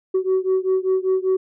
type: beating tone pair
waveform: sine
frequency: 374.3 / 379.4 Hz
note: F#4 / F#4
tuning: +20 / +43 cents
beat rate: 5.1 Hz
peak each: -18 / -19 dBFS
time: 0.14-1.37 s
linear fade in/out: 10 ms
effects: tanh soft clip ceiling -13 dBFS